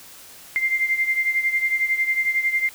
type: beating tone pair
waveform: sine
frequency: 2093 / 2104 Hz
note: C7 / C7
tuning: 0 / +9 cents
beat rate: 11 Hz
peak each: -20 / -25 dBFS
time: 0.56-2.69 s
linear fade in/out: 0 ms
effects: white hiss -44 dBFS RMS until 2.74 s